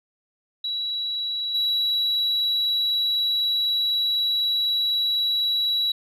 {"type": "tone with level steps", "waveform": "sine", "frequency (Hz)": 3908, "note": "B7", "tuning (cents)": -19, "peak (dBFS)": [-24, -18], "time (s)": [0.64, 5.92], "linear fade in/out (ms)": 5, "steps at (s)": 1.54, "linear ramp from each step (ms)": 10, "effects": ["tanh soft clip ceiling -18 dBFS"]}